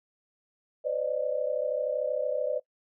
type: tone cluster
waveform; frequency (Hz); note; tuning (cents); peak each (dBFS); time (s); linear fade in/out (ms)
sine; 509 / 577 / 610; C5 / D5 / D#5; -48 / -31 / -34; -31; 0.84-2.6; 20
effects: noise-tail reverb RT60 0.1 s tail -19 dB re dry